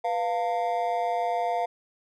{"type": "tone with amplitude modulation", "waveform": "triangle", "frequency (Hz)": 698.5, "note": "F5", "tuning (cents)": 0, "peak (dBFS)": -18, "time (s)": [0.04, 1.66], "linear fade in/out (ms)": 10, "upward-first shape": "sine", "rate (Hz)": 207, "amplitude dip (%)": 95, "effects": []}